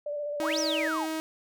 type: tone with vibrato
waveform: sine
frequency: 586 Hz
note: D5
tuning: 4 cents flat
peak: -30 dBFS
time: 0.06-0.88 s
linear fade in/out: 5 ms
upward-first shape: square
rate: 15 Hz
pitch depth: 20 cents each way
type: tone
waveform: sawtooth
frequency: 317.1 Hz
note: D#4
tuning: 33 cents sharp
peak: -26 dBFS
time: 0.4-1.2 s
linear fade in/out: 0 ms
type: exponential two-way sweep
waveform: sine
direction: up then down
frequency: 599 to 6220 to 694 Hz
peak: -29 dBFS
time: 0.41-1.07 s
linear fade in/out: 50 ms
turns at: 0.59 s
effects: none